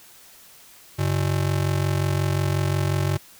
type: ring-modulated tone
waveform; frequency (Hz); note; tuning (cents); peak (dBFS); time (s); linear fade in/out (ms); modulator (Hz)
square; 120; B2; -49; -18; 0.98-3.18; 20; 22.8
effects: white hiss -49 dBFS RMS until 3.39 s